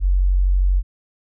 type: tone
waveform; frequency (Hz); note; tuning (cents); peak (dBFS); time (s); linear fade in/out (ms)
sine; 46.25; F#1; 0; -13; 0-0.83; 50
effects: none